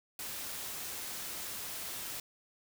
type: noise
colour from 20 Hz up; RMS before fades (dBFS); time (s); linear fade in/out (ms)
white; -41; 0.19-2.2; 2
effects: none